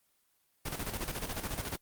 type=noise with tremolo; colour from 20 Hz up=pink; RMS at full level=-35 dBFS; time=0.65-1.77 s; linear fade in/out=10 ms; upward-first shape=square; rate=14 Hz; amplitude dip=60%; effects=white hiss -73 dBFS RMS until 1.81 s + Opus 24 kbps